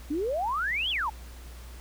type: exponential two-way sweep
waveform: sine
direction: up then down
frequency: 277.2 to 3460 to 811 Hz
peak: -26 dBFS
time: 0.1-1.1 s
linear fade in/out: 10 ms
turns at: 0.9 s
effects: added 60 Hz sine -42 dBFS peak until 1.8 s + pink hiss -51 dBFS RMS until 1.8 s